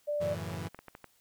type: tone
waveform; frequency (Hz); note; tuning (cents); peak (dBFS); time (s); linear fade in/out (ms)
sine; 589; D5; +5; -29; 0.07-0.35; 20
type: chord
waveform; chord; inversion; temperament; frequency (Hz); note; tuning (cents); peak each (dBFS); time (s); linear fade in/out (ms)
sawtooth; F# minor seventh; none; equal; 92.5 / 110 / 138.59 / 164.81; F#2 / A2 / C#3 / E3; 0 / 0 / 0 / 0; -36 / -39 / -40 / -36; 0.2-0.69; 20
type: clicks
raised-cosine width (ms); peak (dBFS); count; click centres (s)
0.5; -30; 8; 0.501 / 0.535 / 0.651 / 0.746 / 0.79 / 0.883 / 0.951 / 1.043
effects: white hiss -68 dBFS RMS until 1.2 s